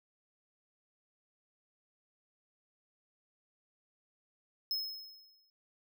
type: tone with exponential decay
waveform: square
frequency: 5170 Hz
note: E8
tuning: 34 cents flat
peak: -31 dBFS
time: 4.71-5.5 s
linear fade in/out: 1 ms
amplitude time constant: 170 ms
effects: none